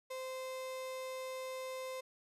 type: tone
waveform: 35% pulse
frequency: 519 Hz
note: C5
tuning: 14 cents flat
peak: -39 dBFS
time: 0.1-2.01 s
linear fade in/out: 10 ms
effects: resampled to 32000 Hz